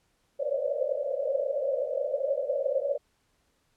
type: band-pass noise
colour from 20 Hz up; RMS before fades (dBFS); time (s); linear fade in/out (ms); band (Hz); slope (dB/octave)
white; -29; 0.39-2.98; 10; 520 to 590; 96
effects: pink hiss -71 dBFS RMS until 3.76 s + low-pass 11000 Hz 12 dB/octave